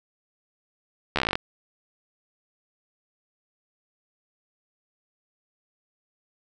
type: slowing click train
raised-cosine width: 0.3 ms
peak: -7 dBFS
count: 12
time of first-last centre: 1.16-1.355 s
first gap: 13 ms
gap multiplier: 1.06
effects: none